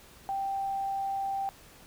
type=tone; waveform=sine; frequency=784 Hz; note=G5; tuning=in tune; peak=-29 dBFS; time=0.29-1.49 s; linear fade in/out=0 ms; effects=pink hiss -54 dBFS RMS until 1.86 s